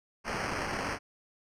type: noise with sample-and-hold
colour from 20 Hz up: white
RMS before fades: -34 dBFS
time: 0.24-0.99 s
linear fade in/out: 50 ms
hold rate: 3675 Hz
effects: low-pass 7000 Hz 12 dB/octave